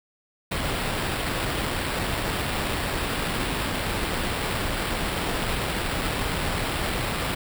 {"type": "noise with sample-and-hold", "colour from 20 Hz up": "pink", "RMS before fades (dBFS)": -27, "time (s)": [0.51, 7.35], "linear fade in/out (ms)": 10, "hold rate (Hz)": 6300, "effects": []}